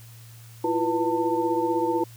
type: tone cluster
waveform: sine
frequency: 333 / 348.9 / 489.6 / 895 Hz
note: E4 / F4 / B4 / A5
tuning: +18 / -2 / -15 / +29 cents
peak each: -26 / -28 / -28 / -26 dBFS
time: 0.64-2.04 s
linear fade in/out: 5 ms
effects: added 115 Hz sine -44 dBFS peak until 2.16 s + white hiss -52 dBFS RMS until 2.16 s